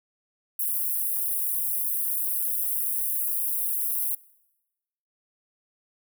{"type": "high-pass noise", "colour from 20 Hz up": "white", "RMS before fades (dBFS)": -27, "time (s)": [0.59, 4.15], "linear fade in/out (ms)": 5, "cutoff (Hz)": 10000, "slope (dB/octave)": 48, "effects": ["noise-tail reverb RT60 1.0 s tail -23 dB re dry"]}